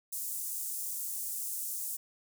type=high-pass noise; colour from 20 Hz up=pink; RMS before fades=-37 dBFS; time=0.12-1.97 s; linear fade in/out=10 ms; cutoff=7800 Hz; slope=24 dB/octave; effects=none